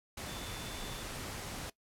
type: tone in noise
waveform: sine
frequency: 3520 Hz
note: A7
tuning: in tune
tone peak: -49 dBFS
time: 0.28-1.03 s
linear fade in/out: 5 ms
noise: pink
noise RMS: -42 dBFS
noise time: 0.17-1.7 s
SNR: -10 dB
effects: noise-tail reverb RT60 0.1 s tail -19 dB re dry + low-pass 12000 Hz 12 dB/octave